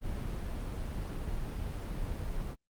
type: noise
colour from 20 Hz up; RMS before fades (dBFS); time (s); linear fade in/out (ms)
brown; -36; 0.01-2.56; 50
effects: Opus 32 kbps